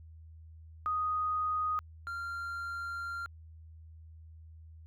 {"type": "tone pair in turn", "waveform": ["sine", "triangle"], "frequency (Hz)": [1245, 1386.2], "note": ["D#6", "F6"], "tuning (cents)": [1, -13], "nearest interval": "major second", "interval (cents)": 186, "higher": "second", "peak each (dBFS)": [-29, -34], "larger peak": "first", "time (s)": [[0.86, 1.79], [2.07, 3.26]], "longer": "second", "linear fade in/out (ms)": 0, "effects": ["added 80 Hz sine -49 dBFS peak until 4.86 s"]}